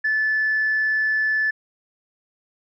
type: tone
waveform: sine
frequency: 1741 Hz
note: A6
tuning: 19 cents flat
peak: -17 dBFS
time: 0.04-1.51 s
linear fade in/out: 10 ms
effects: tanh soft clip ceiling -14 dBFS